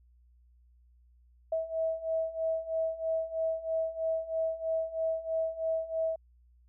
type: beating tone pair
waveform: sine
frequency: 646 / 649.1 Hz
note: E5 / E5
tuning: -35 / -27 cents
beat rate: 3.1 Hz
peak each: -34 / -31 dBFS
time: 1.52-6.16 s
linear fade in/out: 5 ms
effects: added 60 Hz sine -59 dBFS peak until 6.68 s